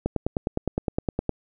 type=click train; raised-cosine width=2 ms; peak=-10 dBFS; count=13; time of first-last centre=0.06-1.293 s; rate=9.73 Hz; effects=none